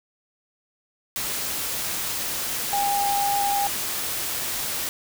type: tone in noise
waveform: sine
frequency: 806 Hz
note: G5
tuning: 48 cents sharp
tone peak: -21 dBFS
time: 2.73-3.67 s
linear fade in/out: 0 ms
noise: white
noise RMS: -28 dBFS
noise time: 1.16-4.89 s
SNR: +4 dB
effects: none